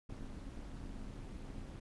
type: noise with amplitude modulation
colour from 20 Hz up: brown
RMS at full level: -43 dBFS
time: 0.09-1.8 s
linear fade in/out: 10 ms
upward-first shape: sine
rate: 238 Hz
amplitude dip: 75%
effects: resampled to 24000 Hz